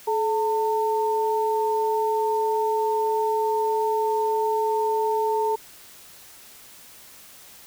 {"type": "tone pair together", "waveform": "sine", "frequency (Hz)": [430.3, 900.8], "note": ["A4", "A5"], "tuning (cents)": [-39, 40], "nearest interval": "octave + minor second", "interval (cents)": 1279, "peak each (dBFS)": -23, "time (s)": [0.07, 5.56], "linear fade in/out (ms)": 10, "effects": ["white hiss -47 dBFS RMS until 7.66 s"]}